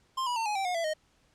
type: tone with pitch steps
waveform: square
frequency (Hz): 1050 / 974 / 903.6 / 838.2 / 777.6 / 721.3 / 669.1 / 620.7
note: C6 / B5 / A5 / G#5 / G5 / F#5 / E5 / D#5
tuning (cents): +6 / -24 / +46 / +16 / -14 / -44 / +26 / -4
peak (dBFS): -29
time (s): 0.17-0.938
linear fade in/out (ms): 10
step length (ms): 96
effects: pink hiss -67 dBFS RMS until 1.34 s + low-pass 8000 Hz 12 dB/octave